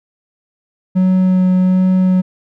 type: tone with vibrato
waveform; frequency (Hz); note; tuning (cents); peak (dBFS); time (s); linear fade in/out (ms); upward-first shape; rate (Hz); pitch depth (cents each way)
triangle; 185; F#3; 0; -7; 0.95-2.22; 20; sine; 1.3; 9
effects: none